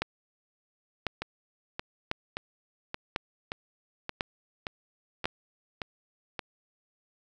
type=two click trains; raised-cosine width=0.3 ms; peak=-12 / -17 dBFS; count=6 / 10; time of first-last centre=0.02-5.256 / 1.22-6.392 s; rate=0.955 / 1.74 Hz; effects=none